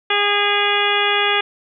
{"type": "harmonic tone with a mistuned harmonic", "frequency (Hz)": 409.2, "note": "G#4", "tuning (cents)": -26, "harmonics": [1, 2, 3, 4, 5, 6, 7, 8], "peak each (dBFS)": [-23, -23, -23, -23, -23, -23, -23, -23], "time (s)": [0.1, 1.41], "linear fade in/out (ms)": 5, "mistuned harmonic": 8, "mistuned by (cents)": 56, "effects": []}